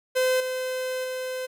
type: tone with level steps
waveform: 45% pulse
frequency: 513 Hz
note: C5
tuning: 34 cents flat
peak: -20 / -27 / -29 dBFS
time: 0.15-1.47 s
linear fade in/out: 20 ms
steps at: 0.4 / 1.04 s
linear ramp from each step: 5 ms
effects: none